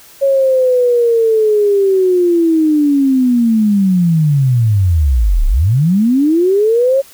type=linear two-way sweep; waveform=sine; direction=down then up; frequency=554.4 to 31.08 to 554.4 Hz; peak=-8 dBFS; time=0.21-7.02 s; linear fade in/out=20 ms; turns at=5.47 s; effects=white hiss -41 dBFS RMS until 7.13 s